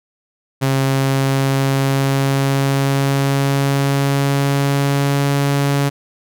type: tone with pitch glide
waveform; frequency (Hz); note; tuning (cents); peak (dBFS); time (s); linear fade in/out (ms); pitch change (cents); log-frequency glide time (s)
sawtooth; 135.2 to 140.78; C#3 to C#3; -43 to +27; -10; 0.61-5.9; 20; +70; 0.85-5.38
effects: none